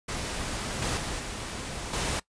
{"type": "noise with level steps", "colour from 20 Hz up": "pink", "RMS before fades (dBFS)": [-33, -29, -33, -36, -29], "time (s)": [0.08, 2.2], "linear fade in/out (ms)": 10, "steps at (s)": [0.82, 0.97, 1.19, 1.93], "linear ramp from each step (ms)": 5, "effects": ["noise-tail reverb RT60 0.1 s tail -20 dB re dry", "resampled to 22050 Hz"]}